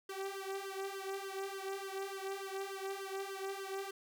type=tone with flanger; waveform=sawtooth; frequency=389.3 Hz; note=G4; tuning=12 cents flat; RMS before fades=-42 dBFS; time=0.09-3.91 s; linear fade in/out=5 ms; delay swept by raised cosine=0.62 to 2.72 ms; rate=3.4 Hz; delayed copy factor=+0.85; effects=none